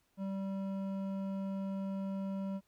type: tone with hard clipping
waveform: sine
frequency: 194.2 Hz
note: G3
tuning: 16 cents flat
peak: -37 dBFS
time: 0.17-2.61 s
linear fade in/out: 50 ms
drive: 10 dB
effects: pink hiss -75 dBFS RMS until 2.67 s